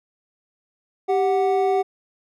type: tone pair together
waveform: triangle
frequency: 391.1 / 740 Hz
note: G4 / F#5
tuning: -4 / 0 cents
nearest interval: major seventh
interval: 1104 cents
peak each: -17 / -19 dBFS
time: 1.08-1.83 s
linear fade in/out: 20 ms
effects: none